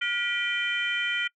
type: tone cluster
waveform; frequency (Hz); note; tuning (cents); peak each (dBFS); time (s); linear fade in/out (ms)
sine; 1428 / 1948 / 2380 / 3090; F6 / B6 / D7 / G7; +38 / -24 / +22 / -26; -30; 0.01-1.28; 10
effects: noise-tail reverb RT60 0.1 s tail -26 dB re dry + tanh soft clip ceiling -16 dBFS